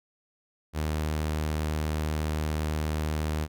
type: tone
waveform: sawtooth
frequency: 77 Hz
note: D#2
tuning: 17 cents flat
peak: -23 dBFS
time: 0.73-3.48 s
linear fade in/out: 50 ms
effects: none